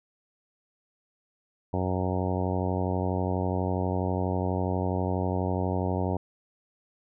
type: harmonic tone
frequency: 92.2 Hz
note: F#2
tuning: 6 cents flat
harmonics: 1 / 2 / 3 / 4 / 5 / 6 / 7 / 8 / 9 / 10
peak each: -29 / -32 / -34 / -35 / -36 / -37 / -37 / -38 / -39 / -39 dBFS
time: 1.73-6.17 s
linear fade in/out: 5 ms
effects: none